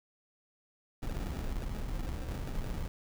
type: noise with sample-and-hold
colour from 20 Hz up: brown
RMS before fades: -36 dBFS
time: 1.02-2.88 s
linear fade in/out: 5 ms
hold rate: 1050 Hz
effects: none